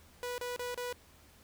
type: tone bursts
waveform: sawtooth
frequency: 490.5 Hz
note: B4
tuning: 12 cents flat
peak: -32 dBFS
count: 4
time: 0.23-0.926 s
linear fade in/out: 0 ms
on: 150 ms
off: 32 ms
effects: added 78 Hz sine -63 dBFS peak until 1.43 s + pink hiss -61 dBFS RMS until 1.43 s